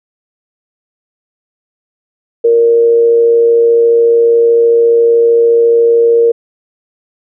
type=tone with amplitude modulation; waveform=sine; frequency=466.1 Hz; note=A#4; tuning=in tune; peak=-3 dBFS; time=2.44-6.32 s; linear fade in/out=10 ms; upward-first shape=sine; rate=115 Hz; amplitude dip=35%; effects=none